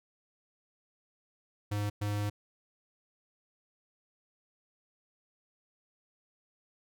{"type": "tone bursts at uneven times", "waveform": "square", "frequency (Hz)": 103.4, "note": "G#2", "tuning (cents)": -7, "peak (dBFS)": -31, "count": 2, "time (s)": [[1.71, 1.9], [2.01, 2.3]], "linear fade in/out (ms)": 10, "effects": []}